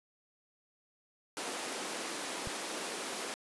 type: high-pass noise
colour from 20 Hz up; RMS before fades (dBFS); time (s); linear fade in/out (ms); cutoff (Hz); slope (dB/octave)
pink; -39; 1.37-3.34; 0; 260; 24
type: click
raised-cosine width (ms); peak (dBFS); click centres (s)
5; -29; 2.473
effects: resampled to 24000 Hz